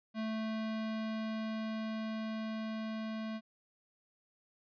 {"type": "tone with level ramp", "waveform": "square", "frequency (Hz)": 220, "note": "A3", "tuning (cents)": 0, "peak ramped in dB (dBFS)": [-35, -38], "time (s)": [0.14, 3.41], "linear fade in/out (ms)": 50, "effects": ["resampled to 11025 Hz"]}